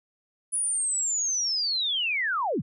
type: linear sweep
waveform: sine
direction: down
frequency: 9956 to 80 Hz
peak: -24 dBFS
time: 0.52-2.62 s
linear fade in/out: 20 ms
effects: none